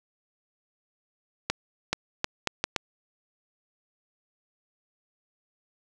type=accelerating click train; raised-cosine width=0.2 ms; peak=-7 dBFS; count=6; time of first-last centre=1.5-2.762 s; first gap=430 ms; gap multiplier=0.73; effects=none